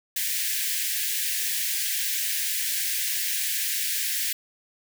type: high-pass noise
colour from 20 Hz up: white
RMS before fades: -27 dBFS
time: 0.16-4.33 s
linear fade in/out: 5 ms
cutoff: 1600 Hz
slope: 96 dB/octave
effects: none